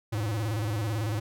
square tone with vibrato, 107.7 Hz, A2, 37 cents flat, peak -28 dBFS, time 0.12-1.2 s, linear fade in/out 10 ms, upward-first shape square, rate 18 Hz, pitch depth 99 cents each way, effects none

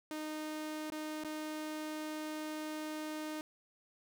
sawtooth tone with dropouts, 308.1 Hz, D#4, 17 cents flat, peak -35 dBFS, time 0.11-3.41 s, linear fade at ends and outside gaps 1 ms, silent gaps 0.901-0.92 / 1.238-1.247 s, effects none

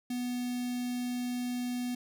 square tone with notch filter, 246.4 Hz, B3, 4 cents flat, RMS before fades -34 dBFS, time 0.1-1.95 s, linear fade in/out 5 ms, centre 1100 Hz, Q 0.61, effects none

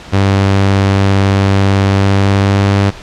sawtooth tone with pitch glide, 98 to 99.43 Hz, G2 to G2, 0 to +25 cents, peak -4 dBFS, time 0.12-2.91 s, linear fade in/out 20 ms, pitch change +25 cents, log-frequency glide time 1.91-2.7 s, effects pink hiss -32 dBFS RMS until 3.02 s + low-pass 5000 Hz 12 dB/octave

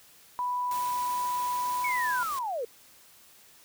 sine tone with pitch glide, 988 to 994.9 Hz, B5 to B5, 0 to +12 cents, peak -27 dBFS, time 0.39-2.23 s, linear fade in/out 0 ms, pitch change +12 cents, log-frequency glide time 1.6-2.09 s
white noise, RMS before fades -41 dBFS, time 0.71-2.39 s, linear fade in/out 2 ms
sine linear sweep, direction down, 2265 to 440 Hz, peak -29 dBFS, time 1.84-2.65 s, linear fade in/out 5 ms
effects white hiss -56 dBFS RMS until 3.64 s

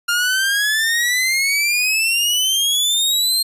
sawtooth exponential sweep, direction up, 1397 to 4215 Hz, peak -12 dBFS, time 0.08-3.43 s, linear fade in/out 10 ms, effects resampled to 32000 Hz

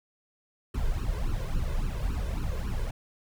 brown noise with flanger, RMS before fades -29 dBFS, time 0.74-2.91 s, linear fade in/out 5 ms, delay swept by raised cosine 0.7 to 2 ms, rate 3.6 Hz, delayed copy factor +1, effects none

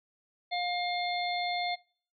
harmonic tone, 709 Hz, F5, 26 cents sharp, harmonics 1 / 3 / 5 / 6, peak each -31 / -36 / -38 / -39 dBFS, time 0.51-1.76 s, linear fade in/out 20 ms, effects noise-tail reverb RT60 0.5 s tail -25 dB re dry

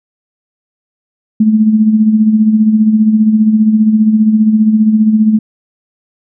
sine tone with tremolo, 216.7 Hz, A3, 26 cents flat, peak -3 dBFS, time 1.4-5.39 s, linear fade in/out 5 ms, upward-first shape sine, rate 15 Hz, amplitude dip 55%, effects none

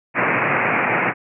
white band-pass noise, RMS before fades -19 dBFS, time 0.14-1.14 s, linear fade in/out 50 ms, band 110 to 2500 Hz, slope 96 dB/octave, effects none

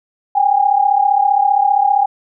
sine tone pair together, 784 / 819.2 Hz, G5 / G#5, 0 / -24 cents, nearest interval minor second, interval 76 cents, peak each -14 / -12 dBFS, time 0.35-2.06 s, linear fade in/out 10 ms, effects none

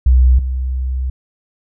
sine tone pair in turn, 63.2 / 64.34 Hz, B1 / C2, +41 / -28 cents, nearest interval unison, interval 31 cents, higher second, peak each -6 / -16 dBFS, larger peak first, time 0.06-0.39 / 0.39-1.1 s, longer second, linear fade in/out 5 ms, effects none

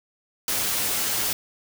white noise with comb filter, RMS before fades -25 dBFS, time 0.48-1.33 s, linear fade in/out 2 ms, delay 9.5 ms, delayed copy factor +0.75, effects none

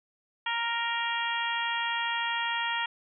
harmonic tone with a mistuned harmonic, 466.2 Hz, A#4, in tune, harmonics 2 / 3 / 4 / 5 / 6 / 7, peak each -32 / -36 / -33 / -38 / -36 / -36 dBFS, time 0.46-2.86 s, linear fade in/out 5 ms, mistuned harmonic 5, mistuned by +16 cents, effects none

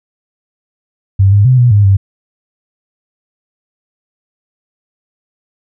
sine tone with pitch steps, 97.4 / 101.7 / 128.3 / 122.3 / 102.6 / 97.8 Hz, G2 / G#2 / C3 / B2 / G#2 / G2, -11 / -36 / -34 / -16 / -21 / -4 cents, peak -4 dBFS, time 1.19-1.97 s, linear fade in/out 10 ms, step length 130 ms, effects none

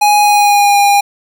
square tone with pitch glide, 830.6 to 809.3 Hz, G#5 to G#5, 0 to -45 cents, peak -7 dBFS, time 0.01-1.01 s, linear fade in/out 10 ms, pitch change -45 cents, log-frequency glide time 0.2-0.79 s, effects none

